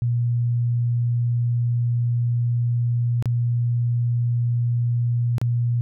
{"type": "tone with dropouts", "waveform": "sine", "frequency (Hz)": 119.6, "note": "A#2", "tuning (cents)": 45, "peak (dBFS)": -18, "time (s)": [0.02, 5.81], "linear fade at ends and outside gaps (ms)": 0, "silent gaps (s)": [[3.225, 3.257], [5.382, 5.415]], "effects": []}